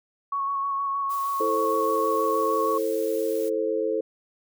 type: tone with vibrato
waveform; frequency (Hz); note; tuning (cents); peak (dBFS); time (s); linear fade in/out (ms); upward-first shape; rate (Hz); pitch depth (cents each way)
sine; 1108.7; C#6; 0; -24; 0.32-2.78; 5; square; 6.4; 15
type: noise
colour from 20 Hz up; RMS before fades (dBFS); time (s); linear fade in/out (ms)
blue; -42; 1.09-3.5; 20
type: chord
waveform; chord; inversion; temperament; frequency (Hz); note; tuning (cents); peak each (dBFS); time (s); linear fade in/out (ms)
sine; A minor; second; just; 330 / 440 / 528; E4 / A4 / C5; +2 / 0 / +16; -30 / -25 / -28; 1.4-4.01; 5
effects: none